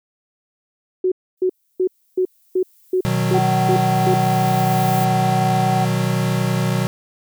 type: tone bursts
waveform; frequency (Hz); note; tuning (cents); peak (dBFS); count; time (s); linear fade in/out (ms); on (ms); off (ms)
sine; 370; F#4; 0; -14; 9; 1.04-4.142; 5; 78; 300
type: noise with exponential growth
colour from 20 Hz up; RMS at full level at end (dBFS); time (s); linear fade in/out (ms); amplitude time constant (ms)
violet; -29; 1.37-5.05; 5; 800
type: chord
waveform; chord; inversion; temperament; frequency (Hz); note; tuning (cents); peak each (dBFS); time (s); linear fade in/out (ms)
square; B major; none; equal; 123.47 / 155.56 / 185; B2 / D#3 / F#3; 0 / 0 / 0; -21 / -24 / -22; 3.05-6.87; 0
type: tone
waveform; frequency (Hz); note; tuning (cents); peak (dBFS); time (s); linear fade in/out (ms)
sine; 755; F#5; +35; -18; 3.34-5.85; 5
effects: none